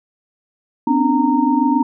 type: tone cluster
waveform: sine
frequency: 250.3 / 271.5 / 298.2 / 924 Hz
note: B3 / C#4 / D4 / A#5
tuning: +23 / -36 / +27 / -16 cents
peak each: -18 dBFS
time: 0.87-1.83 s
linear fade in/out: 5 ms
effects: none